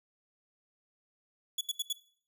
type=tone bursts; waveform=sawtooth; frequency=3399 Hz; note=G#7; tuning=39 cents sharp; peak=-27 dBFS; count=4; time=1.58-1.928 s; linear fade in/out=5 ms; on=30 ms; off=76 ms; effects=noise-tail reverb RT60 0.5 s tail -17 dB re dry